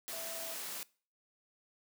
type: tone in noise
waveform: sine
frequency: 659.3 Hz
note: E5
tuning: in tune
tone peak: -45 dBFS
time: 0.13-0.54 s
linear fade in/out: 0 ms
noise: white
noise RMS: -42 dBFS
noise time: 0.08-0.83 s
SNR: -6 dB
effects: noise-tail reverb RT60 0.4 s tail -22 dB re dry + high-pass 200 Hz 12 dB/octave